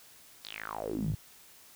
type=tone with band-pass filter sweep; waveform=sawtooth; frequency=53.8 Hz; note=A1; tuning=38 cents flat; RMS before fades=-36 dBFS; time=0.44-1.15 s; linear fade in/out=5 ms; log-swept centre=4500 to 110 Hz; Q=7.1; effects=white hiss -56 dBFS RMS until 1.75 s